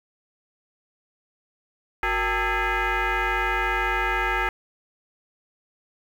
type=tone with frequency modulation; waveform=sine; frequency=370 Hz; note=F#4; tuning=in tune; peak=-20 dBFS; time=2.03-4.49 s; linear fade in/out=2 ms; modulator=421 Hz; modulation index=4.7; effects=tanh soft clip ceiling -16 dBFS + 8-bit